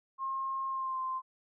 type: tone with pitch glide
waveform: sine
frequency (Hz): 1070 to 1043.1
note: C6 to C6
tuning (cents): +38 to -6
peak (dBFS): -32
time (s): 0.18-1.22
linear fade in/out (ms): 50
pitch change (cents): -44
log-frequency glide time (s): 0.68-0.99
effects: none